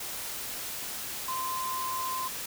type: tone in noise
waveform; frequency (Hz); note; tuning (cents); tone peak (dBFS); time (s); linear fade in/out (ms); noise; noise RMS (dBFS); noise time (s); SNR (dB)
sine; 1036; C6; -17; -31; 1.28-2.28; 5; white; -37; 0-2.46; +3
effects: none